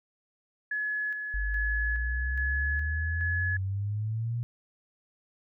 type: tone with tremolo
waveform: sine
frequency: 1700 Hz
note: G#6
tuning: 40 cents sharp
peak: -28 dBFS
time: 0.71-3.57 s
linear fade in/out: 5 ms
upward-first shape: square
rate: 1.2 Hz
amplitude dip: 40%
type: exponential sweep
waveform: sine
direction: up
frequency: 49 to 120.4 Hz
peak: -28 dBFS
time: 1.34-4.43 s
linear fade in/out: 0 ms
effects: none